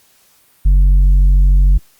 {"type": "tone with tanh clipping", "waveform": "triangle", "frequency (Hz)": 46.72, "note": "F#1", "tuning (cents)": 18, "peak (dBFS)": -7, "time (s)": [0.65, 1.78], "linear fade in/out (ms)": 10, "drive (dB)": 9, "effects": ["white hiss -52 dBFS RMS until 1.99 s", "Opus 48 kbps"]}